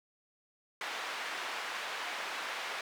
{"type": "band-pass noise", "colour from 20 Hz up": "white", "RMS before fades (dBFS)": -39, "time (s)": [0.81, 2.81], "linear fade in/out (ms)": 2, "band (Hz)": [600, 2400], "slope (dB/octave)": 12, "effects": []}